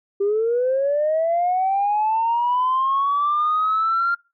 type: linear sweep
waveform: sine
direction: up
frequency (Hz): 392 to 1396.9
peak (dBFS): -16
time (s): 0.2-4.15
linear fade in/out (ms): 10
effects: noise-tail reverb RT60 0.3 s tail -25 dB re dry + tanh soft clip ceiling -13 dBFS